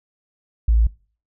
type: tone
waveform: sine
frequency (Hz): 55.8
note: A1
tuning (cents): +25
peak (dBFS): -12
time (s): 0.68-0.87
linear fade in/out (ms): 5
effects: noise-tail reverb RT60 0.4 s tail -22 dB re dry